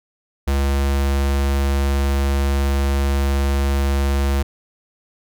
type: tone with notch filter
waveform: square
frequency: 69.3 Hz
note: C#2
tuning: in tune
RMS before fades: -18 dBFS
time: 0.47-4.43 s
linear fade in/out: 10 ms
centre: 150 Hz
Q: 1.9
effects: none